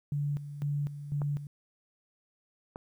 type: tone with tremolo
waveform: sine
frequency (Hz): 144.5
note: D3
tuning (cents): -28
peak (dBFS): -28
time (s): 0.12-1.47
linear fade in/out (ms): 2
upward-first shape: square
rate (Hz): 2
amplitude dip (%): 70
type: clicks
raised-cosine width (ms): 1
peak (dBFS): -26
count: 2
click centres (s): 1.218 / 2.759
effects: 11-bit